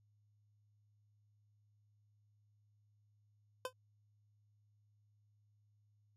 25% pulse tone with exponential decay, 511 Hz, C5, 41 cents flat, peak -31 dBFS, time 3.65-3.73 s, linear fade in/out 2 ms, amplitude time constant 16 ms, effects added 104 Hz sine -70 dBFS peak until 6.16 s + resampled to 32000 Hz

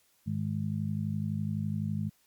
harmonic tone, 51.91 Hz, G#1, in tune, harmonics 2 / 3 / 4, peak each -34 / -34 / -34 dBFS, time 0.26-2.1 s, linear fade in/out 20 ms, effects white hiss -68 dBFS RMS until 2.26 s + Opus 48 kbps

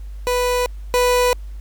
30% pulse tone pair in turn, 493.9 / 493.9 Hz, B4 / B4, 0 / 0 cents, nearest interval unison, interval 0 cents, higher neither, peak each -14 / -11 dBFS, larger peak second, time 0.27-0.66 / 0.94-1.33 s, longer neither, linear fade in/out 0 ms, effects added 50 Hz sine -29 dBFS peak until 1.6 s + pink hiss -55 dBFS RMS until 1.6 s

